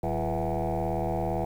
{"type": "tone with frequency modulation", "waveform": "sine", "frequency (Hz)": 415.3, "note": "G#4", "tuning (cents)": 0, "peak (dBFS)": -24, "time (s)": [0.03, 1.45], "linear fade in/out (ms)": 5, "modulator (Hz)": 77.7, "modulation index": 5, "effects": ["tanh soft clip ceiling -23 dBFS", "9-bit"]}